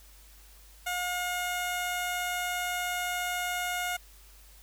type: tone with low-pass filter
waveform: 15% pulse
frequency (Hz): 717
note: F5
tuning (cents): +45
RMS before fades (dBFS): -32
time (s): 0.86-3.97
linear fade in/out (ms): 10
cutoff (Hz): 12000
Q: 1.6
effects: added 50 Hz sine -53 dBFS peak until 4.62 s + white hiss -57 dBFS RMS until 4.62 s